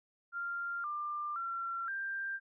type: tone with pitch steps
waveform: sine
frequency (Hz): 1392 / 1192 / 1363 / 1584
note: F6 / D6 / F6 / G6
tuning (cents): -6 / +25 / -43 / +18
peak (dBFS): -35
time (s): 0.32-2.4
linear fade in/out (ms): 50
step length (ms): 520
effects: none